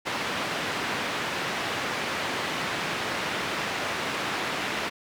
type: band-pass noise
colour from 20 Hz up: white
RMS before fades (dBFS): -30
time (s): 0.05-4.9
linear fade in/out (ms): 20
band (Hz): 120 to 2400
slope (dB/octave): 12
effects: none